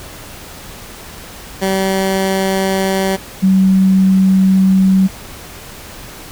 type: tone pair in turn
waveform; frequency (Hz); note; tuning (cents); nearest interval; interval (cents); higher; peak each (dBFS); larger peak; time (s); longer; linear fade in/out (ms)
15% pulse / sine; 191.9 / 190.13; G3 / F#3; -37 / +47; unison; 16; first; -7; neither; 1.61-3.17 / 3.42-5.08; second; 20
effects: pink hiss -33 dBFS RMS until 6.31 s